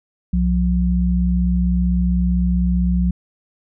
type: tone pair together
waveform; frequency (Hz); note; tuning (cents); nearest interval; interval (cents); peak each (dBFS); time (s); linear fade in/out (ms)
sine; 63.25 / 178.9; B1 / F3; +42 / +42; octave + tritone; 1800; -17; 0.33-3.11; 5
effects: none